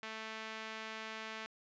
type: tone with band-pass filter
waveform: sawtooth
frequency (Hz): 220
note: A3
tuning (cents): 0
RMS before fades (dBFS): -45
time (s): 0.03-1.46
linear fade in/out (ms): 0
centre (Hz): 2200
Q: 1
effects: resampled to 16000 Hz